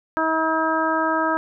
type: harmonic tone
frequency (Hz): 320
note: D#4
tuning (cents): +49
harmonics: 1 / 2 / 3 / 4 / 5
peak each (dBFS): -25 / -25 / -24 / -24 / -26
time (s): 0.17-1.37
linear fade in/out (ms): 0
effects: none